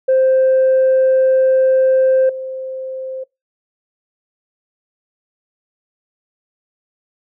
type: tone with level steps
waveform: sine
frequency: 523.3 Hz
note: C5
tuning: in tune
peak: -8 / -23 dBFS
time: 0.08-3.24 s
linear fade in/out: 10 ms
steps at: 2.29 s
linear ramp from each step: 5 ms
effects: noise-tail reverb RT60 0.2 s tail -23 dB re dry + tanh soft clip ceiling -7 dBFS